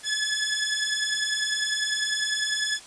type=beating tone pair; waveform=15% pulse; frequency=1709 / 1719 Hz; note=G#6 / A6; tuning=+49 / -41 cents; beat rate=10 Hz; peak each=-21 dBFS; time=0.03-2.8 s; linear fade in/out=50 ms; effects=white hiss -46 dBFS RMS until 2.86 s + resampled to 22050 Hz